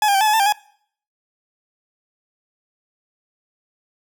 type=tone with pitch steps; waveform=40% pulse; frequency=848 / 803 / 777 / 864 / 848 / 889 / 795 / 837 Hz; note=G#5 / G5 / G5 / A5 / G#5 / A5 / G5 / G#5; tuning=+36 / +41 / -16 / -32 / +36 / +18 / +24 / +13 cents; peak=-13 dBFS; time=0.02-0.524 s; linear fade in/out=2 ms; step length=63 ms; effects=noise-tail reverb RT60 0.6 s tail -24 dB re dry